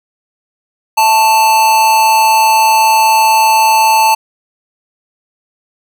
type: tone with amplitude modulation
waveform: square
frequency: 884 Hz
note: A5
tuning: 8 cents sharp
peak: -5 dBFS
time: 0.97-4.15 s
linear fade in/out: 10 ms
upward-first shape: sine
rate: 225 Hz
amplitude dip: 45%
effects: none